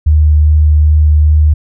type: tone with vibrato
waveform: sine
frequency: 76 Hz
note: D#2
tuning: 40 cents flat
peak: -4 dBFS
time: 0.06-1.54 s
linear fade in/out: 10 ms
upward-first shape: triangle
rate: 2.5 Hz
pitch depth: 13 cents each way
effects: none